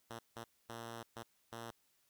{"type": "tone bursts at uneven times", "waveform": "5% pulse", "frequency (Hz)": 115.9, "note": "A#2", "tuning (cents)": -10, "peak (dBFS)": -34, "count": 5, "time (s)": [[0.1, 0.19], [0.36, 0.44], [0.69, 1.03], [1.16, 1.23], [1.52, 1.71]], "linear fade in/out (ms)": 5, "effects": ["white hiss -75 dBFS RMS until 2.09 s"]}